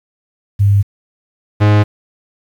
sine / 45% pulse tone pair in turn, 100.5 / 104.52 Hz, G2 / G#2, +44 / +12 cents, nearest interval minor second, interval 68 cents, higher second, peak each -7 dBFS, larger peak neither, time 0.59-0.83 / 1.6-1.84 s, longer neither, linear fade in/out 20 ms, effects low-pass 3000 Hz 12 dB/octave + 7-bit

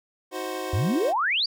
25% pulse chord, C diminished, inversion first, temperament equal with one note detuned, 316 / 370 / 523.3 Hz, Eb4 / Gb4 / C5, +27 / 0 / 0 cents, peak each -32 / -29 / -30 dBFS, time 0.31-1.14 s, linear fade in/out 50 ms
sine exponential sweep, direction up, 82.5 to 4873 Hz, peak -21 dBFS, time 0.73-1.46 s, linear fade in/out 5 ms
effects none

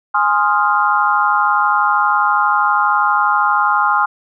sine chord, F minor seventh, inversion first, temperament equal, 830.6 / 1046.5 / 1244.5 / 1396.9 Hz, Ab5 / C6 / Eb6 / F6, 0 / 0 / 0 / 0 cents, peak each -17 dBFS, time 0.14-4.06 s, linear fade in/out 10 ms, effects none

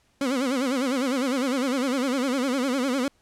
30% pulse tone with vibrato, 261.6 Hz, C4, in tune, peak -20 dBFS, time 0.21-3.08 s, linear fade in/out 2 ms, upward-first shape sine, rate 9.9 Hz, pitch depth 140 cents each way, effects pink hiss -65 dBFS RMS until 3.21 s + low-pass 10000 Hz 12 dB/octave

